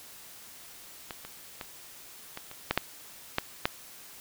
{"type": "clicks", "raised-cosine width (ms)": 0.3, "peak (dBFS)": [-21, -25, -21, -21, -27, -9, -7, -9, -8], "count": 9, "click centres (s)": [1.108, 1.25, 1.612, 2.374, 2.514, 2.71, 2.776, 3.384, 3.655], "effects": ["white hiss -49 dBFS RMS until 4.2 s"]}